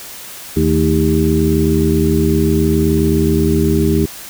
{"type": "harmonic tone with a mistuned harmonic", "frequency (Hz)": 79.3, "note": "D#2", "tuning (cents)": 33, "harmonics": [1, 2, 3, 4, 5], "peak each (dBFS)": [-17, -17, -17, -17, -17], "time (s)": [0.56, 4.06], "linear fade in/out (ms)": 10, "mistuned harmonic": 3, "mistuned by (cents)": -88, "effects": ["white hiss -32 dBFS RMS until 4.29 s"]}